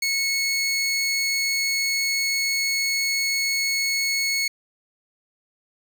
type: tone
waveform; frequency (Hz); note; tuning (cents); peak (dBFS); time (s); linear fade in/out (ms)
20% pulse; 2197; C#7; -16; -16; 0.02-4.48; 5
effects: none